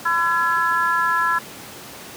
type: harmonic tone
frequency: 337.4 Hz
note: E4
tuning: 40 cents sharp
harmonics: 3 / 4 / 5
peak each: -21 / -21 / -21 dBFS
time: 0.05-1.39 s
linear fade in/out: 10 ms
effects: pink hiss -37 dBFS RMS until 2.16 s + high-pass 150 Hz 12 dB/octave